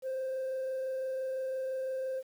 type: tone with frequency modulation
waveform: sine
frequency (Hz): 524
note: C5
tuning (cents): +2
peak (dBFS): -30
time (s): 0.02-2.23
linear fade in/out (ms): 50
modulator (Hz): 25.9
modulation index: 0.22
effects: tanh soft clip ceiling -31 dBFS + 10-bit